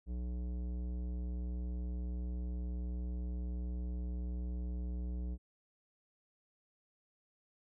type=tone with tanh clipping; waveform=triangle; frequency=60.7 Hz; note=B1; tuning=29 cents flat; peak=-38 dBFS; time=0.06-5.38 s; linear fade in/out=50 ms; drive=18 dB; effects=none